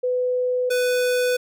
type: tone pair in turn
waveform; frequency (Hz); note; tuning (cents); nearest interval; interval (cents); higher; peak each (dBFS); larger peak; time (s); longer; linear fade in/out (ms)
sine / square; 500 / 497.3; B4 / B4; +21 / +12; unison; 9; first; -19; neither; 0.03-0.7 / 0.7-1.37; neither; 10
effects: none